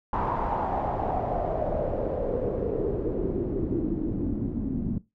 pink noise with low-pass filter sweep, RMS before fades -28 dBFS, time 0.13-4.98 s, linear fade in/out 2 ms, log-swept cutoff 1000 to 230 Hz, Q 5.1, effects noise-tail reverb RT60 0.2 s tail -18 dB re dry

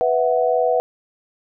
sine chord, B suspended fourth, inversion none, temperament just, 493.9 / 658.5 / 740.8 Hz, B4 / E5 / F#5, 0 / -2 / +2 cents, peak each -18 / -20 / -21 dBFS, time 0.01-0.8 s, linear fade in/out 0 ms, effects none

